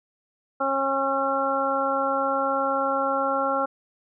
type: harmonic tone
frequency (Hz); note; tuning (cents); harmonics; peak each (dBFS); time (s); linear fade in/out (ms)
271.9; C#4; -33; 1 / 2 / 3 / 4 / 5; -32 / -26 / -28 / -30 / -26; 0.6-3.66; 10
effects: none